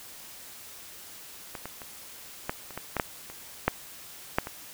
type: clicks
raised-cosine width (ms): 0.5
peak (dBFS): -21 / -21 / -26 / -13 / -28 / -19 / -13 / -9 / -27 / -6 / -7 / -20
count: 12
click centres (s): 1.552 / 1.656 / 1.818 / 2.495 / 2.707 / 2.776 / 2.967 / 2.998 / 3.3 / 3.68 / 4.385 / 4.471
effects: white hiss -46 dBFS RMS until 4.73 s